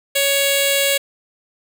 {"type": "tone with notch filter", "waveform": "10% pulse", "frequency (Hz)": 557, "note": "C#5", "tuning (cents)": 8, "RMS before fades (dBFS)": -17, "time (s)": [0.15, 0.98], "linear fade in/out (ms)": 10, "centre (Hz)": 1200, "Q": 0.53, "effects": []}